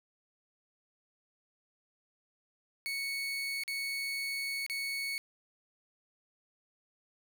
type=tone with dropouts; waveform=30% pulse; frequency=2217 Hz; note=C#7; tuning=in tune; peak=-31 dBFS; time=2.86-5.18 s; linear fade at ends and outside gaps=0 ms; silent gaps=3.636-3.679 / 4.664-4.698 s; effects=none